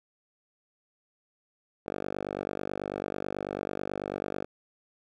5% pulse tone with band-pass filter, 49.14 Hz, G1, 5 cents sharp, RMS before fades -35 dBFS, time 1.86-4.45 s, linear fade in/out 10 ms, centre 570 Hz, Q 0.81, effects none

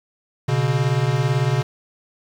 square beating tone pair, 123.47 / 141.47 Hz, B2 / C#3, 0 / +36 cents, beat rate 18 Hz, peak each -21 / -21 dBFS, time 0.48-1.63 s, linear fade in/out 10 ms, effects low-pass 6000 Hz 12 dB/octave + 7-bit

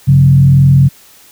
sine tone with frequency modulation, 137.1 Hz, C#3, 19 cents flat, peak -3 dBFS, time 0.07-0.89 s, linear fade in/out 20 ms, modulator 42.1 Hz, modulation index 0.57, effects white hiss -42 dBFS RMS until 1.31 s

